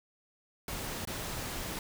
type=noise with dropouts; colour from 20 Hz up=pink; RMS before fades=-38 dBFS; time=0.68-1.79 s; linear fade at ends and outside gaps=2 ms; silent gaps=1.052-1.073 s; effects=none